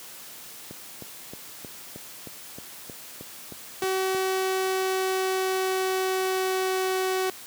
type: click train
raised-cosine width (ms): 2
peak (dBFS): -25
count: 12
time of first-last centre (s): 0.71-4.147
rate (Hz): 3.2
type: tone with pitch glide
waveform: sawtooth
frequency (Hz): 378.8 to 375.5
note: F#4 to F#4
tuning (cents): +41 to +26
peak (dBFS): -20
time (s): 3.82-7.3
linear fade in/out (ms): 2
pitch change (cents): -15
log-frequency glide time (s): 4.03-7.13
effects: white hiss -43 dBFS RMS until 7.46 s + high-pass 100 Hz 12 dB/octave